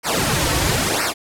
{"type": "noise with flanger", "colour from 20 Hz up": "pink", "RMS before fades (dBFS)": -19, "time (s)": [0.03, 1.14], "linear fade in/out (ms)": 50, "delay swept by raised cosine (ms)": [0.28, 4.98], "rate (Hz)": 1, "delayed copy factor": -1, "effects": ["low-pass 12000 Hz 12 dB/octave"]}